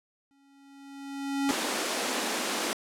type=tone with exponential growth; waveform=square; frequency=277.2 Hz; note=C#4; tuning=in tune; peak=-24 dBFS; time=0.31-1.51 s; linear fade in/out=0 ms; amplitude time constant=260 ms
type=high-pass noise; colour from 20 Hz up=pink; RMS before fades=-30 dBFS; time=1.49-2.73 s; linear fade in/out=0 ms; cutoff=220 Hz; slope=48 dB/octave
effects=low-pass 10000 Hz 12 dB/octave